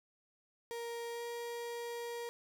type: tone with pitch glide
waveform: 35% pulse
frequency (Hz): 468.3 to 472.1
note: A#4 to A#4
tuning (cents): +8 to +22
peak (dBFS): -38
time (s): 0.71-2.29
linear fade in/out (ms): 0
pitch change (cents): +14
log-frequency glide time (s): 1.11-1.23
effects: none